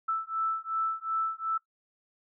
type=beating tone pair; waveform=sine; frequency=1318.5 / 1321.2 Hz; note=E6 / E6; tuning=0 / +4 cents; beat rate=2.7 Hz; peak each=-31 dBFS; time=0.08-1.58 s; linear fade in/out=10 ms; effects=noise-tail reverb RT60 0.1 s tail -18 dB re dry